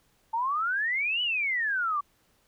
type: exponential two-way sweep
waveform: sine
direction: up then down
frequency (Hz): 880 to 3000 to 1129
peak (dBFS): -25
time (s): 0.33-2.01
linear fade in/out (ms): 10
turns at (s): 1.22
effects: pink hiss -67 dBFS RMS until 2.47 s